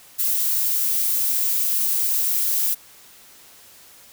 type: noise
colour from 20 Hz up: violet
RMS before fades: -21 dBFS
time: 0.18-2.75 s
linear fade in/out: 20 ms
effects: white hiss -48 dBFS RMS until 4.12 s